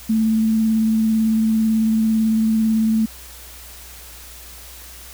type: tone with vibrato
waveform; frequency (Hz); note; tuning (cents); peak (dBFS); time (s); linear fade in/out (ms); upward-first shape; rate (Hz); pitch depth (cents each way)
sine; 220.9; A3; +7; -14; 0.09-3.06; 10; triangle; 18; 20
effects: added 60 Hz sine -42 dBFS peak until 5.13 s + white hiss -40 dBFS RMS until 5.13 s